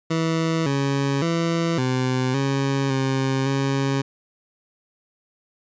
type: tone with pitch steps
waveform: 20% pulse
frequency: 162.9 / 138.7 / 167 / 128.5 / 137.2 / 133.7 / 136.8 Hz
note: E3 / C#3 / E3 / C3 / C#3 / C3 / C#3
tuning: -20 / +1 / +23 / -31 / -17 / +38 / -23 cents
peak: -15 dBFS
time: 0.1-4.02 s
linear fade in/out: 10 ms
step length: 560 ms
effects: resampled to 16000 Hz